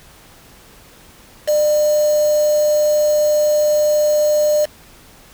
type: tone with quantisation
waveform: sine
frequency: 601 Hz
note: D5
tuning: 40 cents sharp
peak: -12 dBFS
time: 1.47-4.66 s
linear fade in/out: 20 ms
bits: 4
effects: pink hiss -45 dBFS RMS until 5.33 s